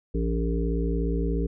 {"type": "harmonic tone", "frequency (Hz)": 56.9, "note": "A#1", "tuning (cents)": -41, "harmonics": [1, 3, 5, 7, 8], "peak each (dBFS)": [-25, -30, -32, -33, -34], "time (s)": [0.14, 1.47], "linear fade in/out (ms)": 10, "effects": []}